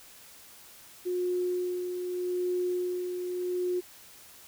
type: tone with tremolo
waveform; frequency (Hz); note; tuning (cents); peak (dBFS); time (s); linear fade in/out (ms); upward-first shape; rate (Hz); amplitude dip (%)
sine; 359.8; F#4; -48; -26; 1.05-3.81; 20; sine; 0.82; 45
effects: white hiss -52 dBFS RMS until 4.47 s